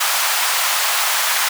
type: high-pass noise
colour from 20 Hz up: pink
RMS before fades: -18 dBFS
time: 0-1.49 s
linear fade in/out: 10 ms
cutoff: 810 Hz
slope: 24 dB/octave
effects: none